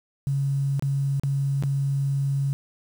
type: tone with dropouts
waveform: sine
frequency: 138.59 Hz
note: C#3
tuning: in tune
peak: -21 dBFS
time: 0.27-2.53 s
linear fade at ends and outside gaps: 0 ms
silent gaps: 0.795-0.824 / 1.197-1.235 / 1.625-1.636 s
effects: 8-bit